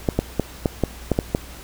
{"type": "clicks", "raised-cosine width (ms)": 2, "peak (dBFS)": -4, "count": 8, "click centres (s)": [0.088, 0.19, 0.397, 0.658, 0.837, 1.117, 1.189, 1.349], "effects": ["added 60 Hz sine -39 dBFS peak until 1.63 s", "pink hiss -41 dBFS RMS until 1.63 s"]}